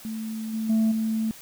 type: tone with level steps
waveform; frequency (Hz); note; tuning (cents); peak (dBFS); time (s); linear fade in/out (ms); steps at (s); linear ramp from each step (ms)
sine; 221; A3; +8; -29 / -25 / -16 / -22; 0.05-1.31; 0; 0.53 / 0.69 / 0.91; 10
effects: tanh soft clip ceiling -17 dBFS + white hiss -46 dBFS RMS until 1.41 s